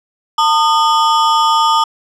square ring-modulated tone, 1064 Hz, C6, 29 cents sharp, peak -7 dBFS, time 0.38-1.84 s, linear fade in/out 5 ms, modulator 162 Hz, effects low-pass 6000 Hz 12 dB/octave

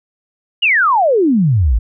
sine exponential sweep, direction down, 2974 to 49.35 Hz, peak -9 dBFS, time 0.62-1.79 s, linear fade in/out 10 ms, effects none

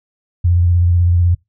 sine tone with vibrato, 87.31 Hz, F2, in tune, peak -9 dBFS, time 0.44-1.35 s, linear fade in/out 10 ms, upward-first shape square, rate 16 Hz, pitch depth 28 cents each way, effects noise-tail reverb RT60 0.2 s tail -25 dB re dry

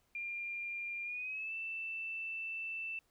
sine tone with pitch glide, 2396 to 2659 Hz, D7 to E7, +34 to +14 cents, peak -38 dBFS, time 0.15-2.99 s, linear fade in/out 2 ms, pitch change +180 cents, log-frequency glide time 1.03-1.54 s, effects pink hiss -75 dBFS RMS until 3.1 s

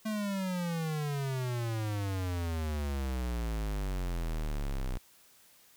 square exponential sweep, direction down, 220 to 30.87 Hz, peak -32 dBFS, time 0.05-4.98 s, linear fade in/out 10 ms, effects white hiss -61 dBFS RMS until 5.76 s

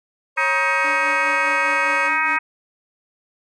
30% pulse tone with pitch glide, 548 to 556 Hz, C#5 to C#5, -20 to +5 cents, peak -24 dBFS, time 0.36-2.11 s, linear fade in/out 50 ms, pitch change +25 cents, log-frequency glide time 0.47-1.32 s
harmonic tone, 315.4 Hz, D#4, 24 cents sharp, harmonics 3 / 4 / 5 / 6 / 7 / 8, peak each -24 / -24 / -24 / -24 / -24 / -24 dBFS, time 0.37-2.39 s, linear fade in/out 10 ms
sawtooth tone with tremolo, 292.2 Hz, D4, 9 cents flat, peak -28 dBFS, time 0.84-2.37 s, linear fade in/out 5 ms, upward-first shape sine, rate 4.9 Hz, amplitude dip 70%
effects resampled to 22050 Hz

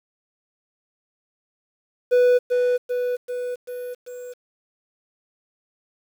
triangle tone with echo, 493.9 Hz, B4, in tune, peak -11 dBFS, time 2.11-2.39 s, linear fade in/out 20 ms, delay 390 ms, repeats 5, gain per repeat -4 dB, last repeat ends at 4.34 s, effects 8-bit

